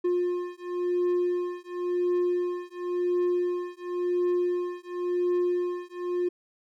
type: beating tone pair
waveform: triangle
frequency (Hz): 354.7 / 355.64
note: F4 / F4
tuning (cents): +27 / +31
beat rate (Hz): 0.94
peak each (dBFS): -26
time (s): 0.04-6.29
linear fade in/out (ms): 10
effects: none